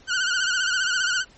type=tone with vibrato; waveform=sawtooth; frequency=1480 Hz; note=F#6; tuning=in tune; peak=-17 dBFS; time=0.07-1.25 s; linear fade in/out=50 ms; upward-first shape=sine; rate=15 Hz; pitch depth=85 cents each way; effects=pink hiss -53 dBFS RMS until 1.37 s + MP3 32 kbps